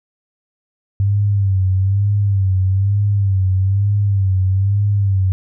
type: tone with vibrato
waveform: sine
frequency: 98 Hz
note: G2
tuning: in tune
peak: -12 dBFS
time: 1-5.32 s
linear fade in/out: 0 ms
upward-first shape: sine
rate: 1.1 Hz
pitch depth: 75 cents each way
effects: none